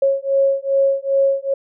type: beating tone pair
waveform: sine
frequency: 546 / 548.5 Hz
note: C#5 / C#5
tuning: -26 / -18 cents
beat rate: 2.5 Hz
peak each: -17 dBFS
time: 0.02-1.54 s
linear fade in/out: 5 ms
effects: none